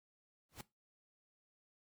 pink noise with exponential growth, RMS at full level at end -43 dBFS, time 0.49-0.61 s, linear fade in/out 2 ms, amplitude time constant 24 ms, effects noise-tail reverb RT60 0.2 s tail -18 dB re dry + MP3 96 kbps

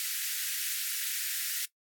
white high-pass noise, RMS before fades -33 dBFS, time 0-1.65 s, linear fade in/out 0 ms, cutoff 1500 Hz, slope 48 dB/octave, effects noise-tail reverb RT60 0.1 s tail -18 dB re dry + AAC 64 kbps

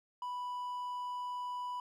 triangle tone, 987.8 Hz, B5, in tune, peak -35 dBFS, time 0.22-1.8 s, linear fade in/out 2 ms, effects none

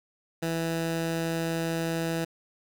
15% pulse tone, 164.81 Hz, E3, in tune, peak -21 dBFS, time 0.42-2.25 s, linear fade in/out 10 ms, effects 9-bit

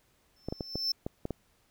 triangle tone with exponential growth, 5320 Hz, E8, 15 cents sharp, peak -24 dBFS, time 0.36-0.92 s, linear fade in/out 5 ms, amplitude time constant 120 ms
clicks, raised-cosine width 2 ms, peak -20 dBFS, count 7, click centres 0.486 / 0.525 / 0.608 / 0.756 / 1.065 / 1.254 / 1.307 s
effects pink hiss -69 dBFS RMS until 1.7 s

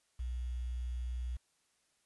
sine tone with quantisation, 61.2 Hz, B1, 15 cents flat, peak -35 dBFS, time 0.19-1.37 s, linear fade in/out 10 ms, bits 10, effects white hiss -75 dBFS RMS until 2.05 s + resampled to 24000 Hz

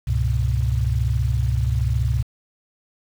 sine tone cluster, 68.1 / 101.9 / 123 Hz, C#2 / G#2 / B2, -30 / -32 / -7 cents, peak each -21 / -24 / -22 dBFS, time 0.07-2.23 s, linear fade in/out 10 ms, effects 7-bit

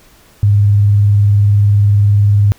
sine tone with vibrato, 102.3 Hz, G#2, 26 cents flat, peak -6 dBFS, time 0.43-2.52 s, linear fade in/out 0 ms, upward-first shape sine, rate 20 Hz, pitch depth 51 cents each way, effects pink hiss -46 dBFS RMS until 2.58 s

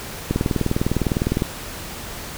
click train, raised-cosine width 3 ms, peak -6 dBFS, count 23, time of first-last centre 0.31-1.421 s, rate 19.8 Hz, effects pink hiss -33 dBFS RMS until 2.37 s

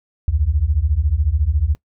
sine beating tone pair, 67 / 81 Hz, C2 / E2, +42 / -30 cents, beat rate 14 Hz, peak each -18 / -17 dBFS, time 0.28-1.75 s, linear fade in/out 0 ms, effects noise-tail reverb RT60 0.1 s tail -22 dB re dry

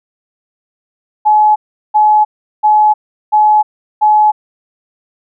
sine tone bursts, 850 Hz, G#5, 40 cents sharp, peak -5 dBFS, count 5, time 1.25-4.32 s, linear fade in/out 20 ms, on 310 ms, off 380 ms, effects none

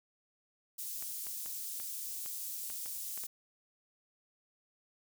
white high-pass noise, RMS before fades -41 dBFS, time 0.78-3.27 s, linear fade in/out 10 ms, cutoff 6600 Hz, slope 12 dB/octave
clicks, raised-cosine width 0.3 ms, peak -33 dBFS, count 9, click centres 1.025 / 1.269 / 1.461 / 1.8 / 2.261 / 2.701 / 2.86 / 3.176 / 3.237 s
effects none

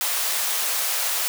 white high-pass noise, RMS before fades -24 dBFS, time 0.01-1.28 s, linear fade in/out 0 ms, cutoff 520 Hz, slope 24 dB/octave, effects none

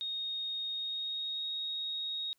sine tone with pitch glide, 3721 to 3756 Hz, A#7 to A#7, -4 to +12 cents, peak -34 dBFS, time 0.01-2.33 s, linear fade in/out 0 ms, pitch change +16 cents, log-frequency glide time 0.7-1.45 s, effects white hiss -75 dBFS RMS until 2.38 s

